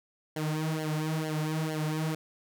sawtooth tone with flanger, 156 Hz, D#3, 5 cents sharp, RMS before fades -31 dBFS, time 0.36-2.15 s, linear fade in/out 5 ms, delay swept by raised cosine 0.8 to 5 ms, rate 2.2 Hz, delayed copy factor -0.9, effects none

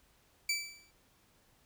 20% pulse tone with exponential decay, 2318 Hz, D7, 23 cents flat, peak -23 dBFS, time 0.49-0.91 s, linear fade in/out 5 ms, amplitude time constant 90 ms, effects pink hiss -68 dBFS RMS until 1.65 s

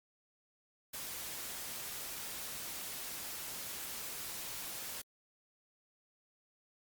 white noise, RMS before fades -43 dBFS, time 0.93-5.02 s, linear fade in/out 10 ms, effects Opus 48 kbps

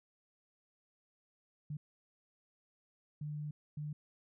sine tone bursts at uneven times, 149.4 Hz, D3, 30 cents sharp, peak -38 dBFS, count 3, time 1.7-1.77 / 3.21-3.51 / 3.77-3.93 s, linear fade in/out 5 ms, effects none

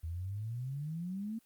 sine exponential sweep, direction up, 79 to 230 Hz, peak -36 dBFS, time 0.03-1.39 s, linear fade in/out 10 ms, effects white hiss -69 dBFS RMS until 1.45 s + Opus 24 kbps

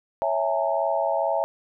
sine chord, A# half-diminished seventh, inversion first, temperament equal with one note detuned, 554.4 / 659.3 / 830.6 / 912.6 Hz, C#5 / E5 / G#5 / A#5, 0 / 0 / 0 / -37 cents, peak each -27 / -24 / -28 / -29 dBFS, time 0.22-1.44 s, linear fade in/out 0 ms, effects none

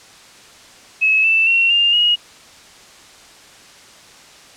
sine tone with pitch steps, 2580 / 2653 / 2727 / 2804 / 2883 Hz, E7 / E7 / F7 / F7 / F#7, -38 / +10 / -42 / +6 / -46 cents, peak -11 dBFS, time 1.01-2.16 s, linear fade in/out 20 ms, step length 230 ms, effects white hiss -43 dBFS RMS until 4.56 s + low-pass 7000 Hz 12 dB/octave

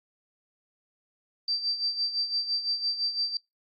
sine tone with tremolo, 4677 Hz, D8, 8 cents flat, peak -24 dBFS, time 1.48-3.37 s, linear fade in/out 2 ms, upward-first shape sine, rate 5.9 Hz, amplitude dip 70%, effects noise-tail reverb RT60 0.2 s tail -26 dB re dry + AAC 48 kbps

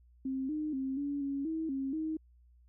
sine tone with pitch steps, 265 / 305.5 / 266 / 284.9 / 277.8 / 321 / 269.8 / 315.3 Hz, C4 / D#4 / C4 / C#4 / C#4 / E4 / C#4 / D#4, +22 / -32 / +29 / +48 / +4 / -46 / -47 / +23 cents, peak -32 dBFS, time 0.25-2.17 s, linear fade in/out 5 ms, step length 240 ms, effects added 60 Hz sine -59 dBFS peak until 2.68 s

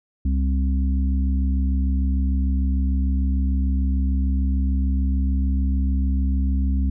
harmonic tone, 66.7 Hz, C2, 34 cents sharp, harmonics 1 / 3 / 4, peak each -18 / -28 / -30 dBFS, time 0.25-6.9 s, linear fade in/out 5 ms, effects none

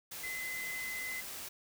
sine tone in noise, 2037 Hz, C7, 47 cents flat, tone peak -38 dBFS, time 0.23-1.21 s, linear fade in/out 10 ms, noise white, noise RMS -44 dBFS, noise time 0.11-1.49 s, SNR +3 dB, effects none

